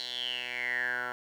10% pulse tone with band-pass filter sweep, 123.47 Hz, B2, in tune, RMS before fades -34 dBFS, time 0-1.12 s, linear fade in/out 0 ms, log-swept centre 4000 to 1300 Hz, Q 9.8, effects 10-bit

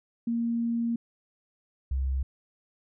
sine tone pair in turn, 233.1 / 66.34 Hz, A#3 / C2, 0 / +25 cents, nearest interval octave + minor seventh, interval 2175 cents, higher first, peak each -25 dBFS, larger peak neither, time 0.27-0.96 / 1.91-2.23 s, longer first, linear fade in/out 5 ms, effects none

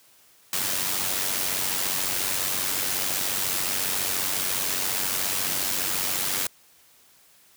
white noise with amplitude modulation, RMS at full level -24 dBFS, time 0.53-6.47 s, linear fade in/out 2 ms, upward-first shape sine, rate 94.4 Hz, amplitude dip 55%, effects white hiss -57 dBFS RMS until 7.56 s + high-pass 60 Hz 12 dB/octave

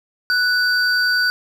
triangle tone pair together, 1480 / 4690 Hz, F#6 / D8, 0 / -3 cents, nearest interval octave + minor sixth, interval 1997 cents, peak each -14 / -20 dBFS, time 0.3-1.3 s, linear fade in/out 0 ms, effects 8-bit

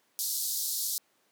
white band-pass noise, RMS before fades -32 dBFS, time 0.19-0.98 s, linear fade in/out 0 ms, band 3900 to 16000 Hz, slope 48 dB/octave, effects pink hiss -69 dBFS RMS until 1.31 s + high-pass 300 Hz 12 dB/octave

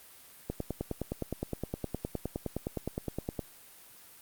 click train, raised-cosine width 2 ms, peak -19 dBFS, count 29, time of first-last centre 0.5-3.393 s, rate 9.68 Hz, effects white hiss -54 dBFS RMS until 4.21 s + Opus 32 kbps

